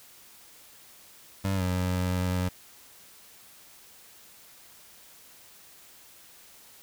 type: tone with pitch glide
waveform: 25% pulse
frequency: 97 to 91.03 Hz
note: G2 to F#2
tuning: -18 to -28 cents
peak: -22 dBFS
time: 1.44-2.49 s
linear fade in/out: 10 ms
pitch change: -110 cents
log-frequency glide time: 1.55-1.63 s
effects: white hiss -53 dBFS RMS until 6.82 s